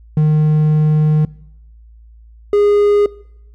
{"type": "tone pair in turn", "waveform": "triangle", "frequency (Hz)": [153.2, 411.1], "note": ["D#3", "G#4"], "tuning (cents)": [-27, -18], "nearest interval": "octave + perfect fourth", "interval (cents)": 1709, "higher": "second", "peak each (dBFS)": -7, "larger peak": "neither", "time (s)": [[0.17, 1.25], [2.53, 3.06]], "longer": "first", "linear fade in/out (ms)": 2, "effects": ["noise-tail reverb RT60 0.8 s tail -22 dB re dry", "added 56 Hz sine -39 dBFS peak until 3.54 s"]}